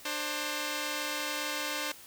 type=tone pair together; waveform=5% pulse; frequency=298 / 531 Hz; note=D4 / C5; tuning=+25 / +25 cents; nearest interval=minor seventh; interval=1000 cents; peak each=-24 / -23 dBFS; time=0.05-1.92 s; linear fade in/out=5 ms; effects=white hiss -51 dBFS RMS until 2.06 s